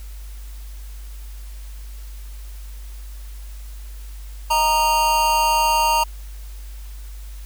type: tone with amplitude modulation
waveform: square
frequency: 928 Hz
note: A#5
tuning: 8 cents flat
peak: -13 dBFS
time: 4.5-6.04 s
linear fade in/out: 10 ms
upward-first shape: sine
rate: 298 Hz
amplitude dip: 65%
effects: added 50 Hz sine -32 dBFS peak until 7.45 s + white hiss -48 dBFS RMS until 7.45 s